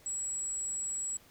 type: tone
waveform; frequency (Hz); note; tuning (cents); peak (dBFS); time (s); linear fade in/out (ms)
sine; 7760; B8; -31; -33; 0.06-1.17; 2
effects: pink hiss -60 dBFS RMS until 1.3 s